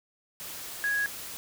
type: tone in noise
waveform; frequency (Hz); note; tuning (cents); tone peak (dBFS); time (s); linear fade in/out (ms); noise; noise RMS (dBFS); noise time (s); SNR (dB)
sine; 1661.2; G#6; 0; -25; 0.84-1.06; 0; white; -40; 0.4-1.37; +12
effects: none